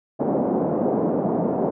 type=band-pass noise; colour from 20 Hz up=pink; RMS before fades=-22 dBFS; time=0.19-1.71 s; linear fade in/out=20 ms; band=180 to 720 Hz; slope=24 dB/octave; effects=none